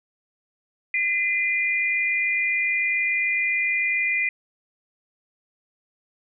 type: tone pair together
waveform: sine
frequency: 2036 / 2417 Hz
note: C7 / D7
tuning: -48 / +49 cents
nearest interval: minor third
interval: 297 cents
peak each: -23 dBFS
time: 0.94-4.29 s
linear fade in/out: 2 ms
effects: none